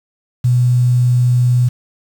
sine tone with quantisation, 123.47 Hz, B2, in tune, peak -9 dBFS, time 0.44-1.69 s, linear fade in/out 10 ms, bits 6, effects none

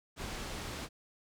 pink low-pass noise, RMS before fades -41 dBFS, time 0.16-0.89 s, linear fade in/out 50 ms, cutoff 7600 Hz, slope 12 dB/octave, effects none

